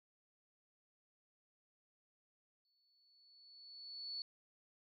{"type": "tone with exponential growth", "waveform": "sine", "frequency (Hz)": 4435, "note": "C#8", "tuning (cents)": 0, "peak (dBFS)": -40, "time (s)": [2.65, 4.22], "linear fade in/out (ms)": 1, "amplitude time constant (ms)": 340, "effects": []}